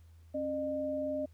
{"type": "tone pair together", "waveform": "sine", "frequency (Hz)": [270.8, 606.3], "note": ["C#4", "D#5"], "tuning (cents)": [-40, -45], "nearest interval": "octave + major second", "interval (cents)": 1395, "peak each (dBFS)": [-37, -33], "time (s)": [0.34, 1.26], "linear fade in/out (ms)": 10, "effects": ["added 82 Hz sine -54 dBFS peak until 1.33 s", "pink hiss -72 dBFS RMS until 1.33 s"]}